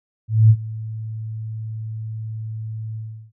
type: tone with ADSR envelope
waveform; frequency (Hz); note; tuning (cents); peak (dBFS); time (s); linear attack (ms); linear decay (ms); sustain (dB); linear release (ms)
sine; 110.2; A2; +3; -6; 0.28-3.32; 220; 58; -20; 360
effects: none